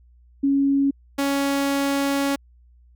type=tone pair in turn; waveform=sine / sawtooth; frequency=277.2 / 278.6 Hz; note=C#4 / C#4; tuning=0 / +9 cents; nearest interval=unison; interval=9 cents; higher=second; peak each=-16 / -16 dBFS; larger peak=neither; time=0.43-0.91 / 1.18-2.36 s; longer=second; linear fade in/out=10 ms; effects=added 60 Hz sine -50 dBFS peak until 2.95 s